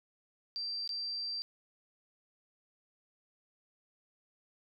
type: tone with dropouts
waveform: sine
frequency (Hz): 4699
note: D8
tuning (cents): 0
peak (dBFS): -35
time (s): 0.56-1.42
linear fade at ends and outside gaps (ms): 0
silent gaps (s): 0.876-0.892
effects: none